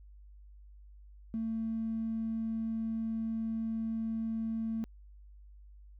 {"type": "tone with tanh clipping", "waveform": "triangle", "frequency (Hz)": 224.2, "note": "A3", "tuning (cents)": 33, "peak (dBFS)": -31, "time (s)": [1.34, 4.84], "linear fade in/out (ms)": 0, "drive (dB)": 1, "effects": ["added 50 Hz sine -51 dBFS peak until 5.99 s"]}